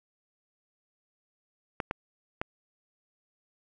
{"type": "clicks", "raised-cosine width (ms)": 0.5, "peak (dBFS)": -15, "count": 3, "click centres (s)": [1.802, 1.911, 2.415], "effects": []}